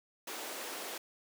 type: high-pass noise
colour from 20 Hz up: pink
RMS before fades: -42 dBFS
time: 0.27-0.98 s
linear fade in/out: 5 ms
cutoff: 320 Hz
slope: 24 dB/octave
effects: none